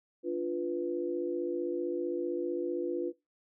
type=chord; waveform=sine; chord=B diminished; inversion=first; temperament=equal; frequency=293.7 / 349.2 / 493.9 Hz; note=D4 / F4 / B4; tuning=0 / 0 / 0 cents; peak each=-37 / -32 / -36 dBFS; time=0.23-3.13 s; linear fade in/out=50 ms; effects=noise-tail reverb RT60 0.2 s tail -19 dB re dry